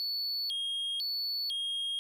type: tone with vibrato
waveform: triangle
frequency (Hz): 3800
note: A#7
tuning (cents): +33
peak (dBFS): -30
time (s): 0-1.99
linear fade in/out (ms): 0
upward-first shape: square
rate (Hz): 1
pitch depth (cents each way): 270
effects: none